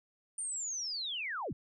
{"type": "linear sweep", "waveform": "sine", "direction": "down", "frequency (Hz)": [9120, 65.41], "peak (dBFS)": -35, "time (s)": [0.38, 1.53], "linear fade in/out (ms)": 5, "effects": []}